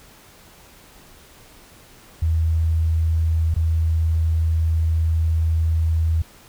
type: tone with dropouts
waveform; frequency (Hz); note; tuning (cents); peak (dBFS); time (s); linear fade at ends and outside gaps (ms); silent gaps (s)
sine; 81; E2; -30; -16; 2.22-6.22; 5; 3.542-3.562
effects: pink hiss -48 dBFS RMS until 6.48 s